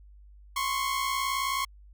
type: tone pair together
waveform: sawtooth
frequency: 1039 / 1098.4 Hz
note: C6 / C#6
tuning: -12 / -16 cents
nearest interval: minor second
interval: 96 cents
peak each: -28 / -25 dBFS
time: 0.56-1.65 s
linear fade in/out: 5 ms
effects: added 50 Hz sine -49 dBFS peak until 1.93 s